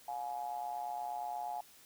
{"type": "ring-modulated tone", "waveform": "triangle", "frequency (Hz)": 64.2, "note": "C2", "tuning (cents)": -32, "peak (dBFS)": -32, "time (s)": [0.08, 1.61], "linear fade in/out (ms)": 5, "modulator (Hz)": 778, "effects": ["white hiss -60 dBFS RMS until 1.85 s"]}